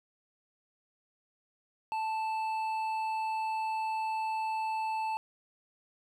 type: tone with hard clipping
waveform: sine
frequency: 880 Hz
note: A5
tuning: in tune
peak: -32 dBFS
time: 1.92-5.17 s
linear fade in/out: 0 ms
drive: 7 dB
effects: none